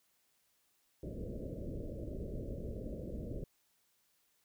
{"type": "low-pass noise", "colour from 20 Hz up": "pink", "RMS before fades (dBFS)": -42, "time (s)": [1.03, 3.44], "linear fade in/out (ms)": 2, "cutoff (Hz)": 610, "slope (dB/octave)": 96, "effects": ["white hiss -75 dBFS RMS until 4.44 s"]}